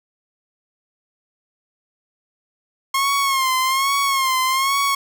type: tone with vibrato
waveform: sawtooth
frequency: 1075 Hz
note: C6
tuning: 47 cents sharp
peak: -13 dBFS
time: 2.94-4.95 s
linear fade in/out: 5 ms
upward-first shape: sine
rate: 1.2 Hz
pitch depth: 69 cents each way
effects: none